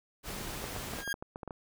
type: noise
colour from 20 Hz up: pink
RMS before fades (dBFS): -40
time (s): 0.23-1.05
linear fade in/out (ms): 50
type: clicks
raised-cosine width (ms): 1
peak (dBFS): -26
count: 11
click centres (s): 0.641 / 0.763 / 0.936 / 0.987 / 1.077 / 1.141 / 1.225 / 1.359 / 1.432 / 1.477 / 1.508
type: tone with exponential growth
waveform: 40% pulse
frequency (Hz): 1623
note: G#6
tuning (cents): -40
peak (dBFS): -28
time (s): 0.84-1.13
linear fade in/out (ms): 5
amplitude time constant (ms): 61
effects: none